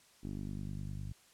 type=tone with low-pass filter sweep; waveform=10% pulse; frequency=49.92 Hz; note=G1; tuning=32 cents sharp; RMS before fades=-41 dBFS; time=0.23-1.13 s; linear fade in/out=10 ms; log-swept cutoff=300 to 120 Hz; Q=1.4; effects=white hiss -64 dBFS RMS until 1.33 s + low-pass 10000 Hz 12 dB/octave